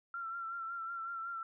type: tone with vibrato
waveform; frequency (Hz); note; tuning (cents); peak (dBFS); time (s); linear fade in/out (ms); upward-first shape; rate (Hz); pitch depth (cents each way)
sine; 1359; F6; -48; -38; 0.14-1.43; 2; sine; 5.4; 40
effects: none